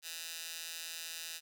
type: tone with high-pass filter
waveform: 15% pulse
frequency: 164.81 Hz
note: E3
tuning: in tune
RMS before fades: -44 dBFS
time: 0.02-1.41 s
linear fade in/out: 50 ms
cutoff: 3500 Hz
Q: 0.88
effects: none